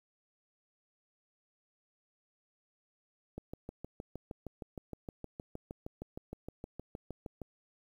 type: click train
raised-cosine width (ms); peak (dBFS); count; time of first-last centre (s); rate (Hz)
2; -28; 27; 3.38-7.417; 6.44
effects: 10-bit